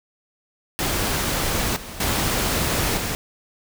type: noise with level steps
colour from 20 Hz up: pink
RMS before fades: -23 / -36 / -22 / -26 dBFS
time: 0.79-3.15 s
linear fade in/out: 0 ms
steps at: 1.76 / 2 / 2.97 s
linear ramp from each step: 5 ms
effects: none